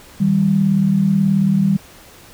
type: tone pair together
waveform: sine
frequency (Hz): 157.51 / 196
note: D#3 / G3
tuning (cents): +22 / 0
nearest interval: major third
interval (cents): 378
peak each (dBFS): -18 / -13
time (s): 0.2-1.77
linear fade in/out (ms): 10
effects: pink hiss -43 dBFS RMS until 2.33 s